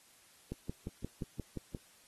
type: click train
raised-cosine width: 3 ms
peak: -25 dBFS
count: 8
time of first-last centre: 0.52-1.748 s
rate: 5.7 Hz
effects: white hiss -63 dBFS RMS until 2.07 s + AAC 32 kbps